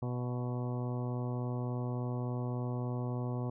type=harmonic tone with a mistuned harmonic; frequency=123.47 Hz; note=B2; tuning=in tune; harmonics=1 / 2 / 3 / 4 / 5 / 6 / 7 / 8 / 9; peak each=-34 / -40 / -44 / -46 / -48 / -50 / -51 / -52 / -53 dBFS; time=0.02-3.5 s; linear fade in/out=5 ms; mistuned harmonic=6; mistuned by=-27 cents; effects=none